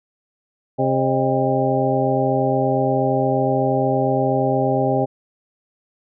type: harmonic tone with a mistuned harmonic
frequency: 133 Hz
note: C3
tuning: 29 cents sharp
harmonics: 1 / 2 / 3 / 4 / 5 / 6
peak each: -23 / -23 / -23 / -23 / -23 / -23 dBFS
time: 0.78-5.06 s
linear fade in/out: 20 ms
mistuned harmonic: 5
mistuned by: -120 cents
effects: none